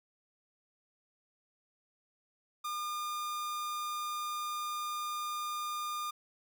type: tone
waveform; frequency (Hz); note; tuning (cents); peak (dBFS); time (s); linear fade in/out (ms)
45% pulse; 1210; D#6; -49; -35; 2.64-6.11; 10
effects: none